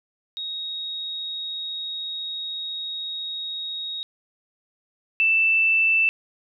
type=tone pair in turn; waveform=sine; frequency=3766 / 2654 Hz; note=A#7 / E7; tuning=+17 / +11 cents; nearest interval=tritone; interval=606 cents; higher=first; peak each=-28 / -16 dBFS; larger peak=second; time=0.37-4.03 / 5.2-6.09 s; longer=first; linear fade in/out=0 ms; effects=none